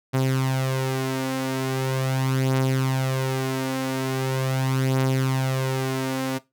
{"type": "beating tone pair", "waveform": "sawtooth", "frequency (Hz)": [131.6, 132.01], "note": ["C3", "C3"], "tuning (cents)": [10, 16], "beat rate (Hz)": 0.41, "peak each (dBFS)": [-23, -19], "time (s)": [0.13, 6.39], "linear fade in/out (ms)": 20, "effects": ["noise-tail reverb RT60 0.2 s tail -18 dB re dry"]}